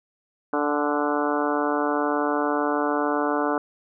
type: harmonic tone with a mistuned harmonic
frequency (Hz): 147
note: D3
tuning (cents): +2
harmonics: 2 / 3 / 4 / 5 / 6 / 7 / 8 / 9 / 10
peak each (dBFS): -26 / -28 / -29 / -30 / -31 / -31 / -32 / -33 / -33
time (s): 0.53-3.58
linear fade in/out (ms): 2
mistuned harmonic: 6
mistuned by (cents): -25
effects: none